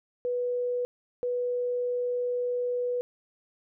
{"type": "tone bursts at uneven times", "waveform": "sine", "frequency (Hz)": 491.1, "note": "B4", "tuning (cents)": -10, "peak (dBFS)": -26, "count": 2, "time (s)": [[0.25, 0.85], [1.23, 3.01]], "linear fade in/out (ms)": 0, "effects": []}